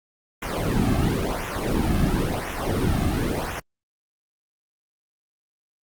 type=noise with flanger; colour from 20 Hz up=brown; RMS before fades=-23 dBFS; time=0.42-3.6 s; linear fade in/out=5 ms; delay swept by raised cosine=0.22 to 2.12 ms; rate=0.96 Hz; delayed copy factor=-0.85; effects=Opus 32 kbps